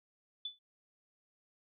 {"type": "tone with exponential decay", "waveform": "sine", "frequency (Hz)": 3483, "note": "A7", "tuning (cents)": -18, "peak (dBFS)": -34, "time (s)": [0.45, 0.59], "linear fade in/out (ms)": 5, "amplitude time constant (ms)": 29, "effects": []}